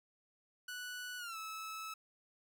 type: tone with pitch glide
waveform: sawtooth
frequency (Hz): 1479 to 1302.5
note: F#6 to E6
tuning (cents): -1 to -21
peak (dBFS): -39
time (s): 0.68-1.94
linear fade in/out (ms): 5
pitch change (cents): -220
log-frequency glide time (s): 1.18-1.37
effects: none